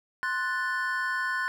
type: chord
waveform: triangle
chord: F# diminished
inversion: second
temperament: equal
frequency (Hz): 1046.5 / 1480 / 1760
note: C6 / F#6 / A6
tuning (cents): 0 / 0 / 0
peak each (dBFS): -31 / -28 / -30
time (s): 0.23-1.48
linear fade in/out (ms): 0
effects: none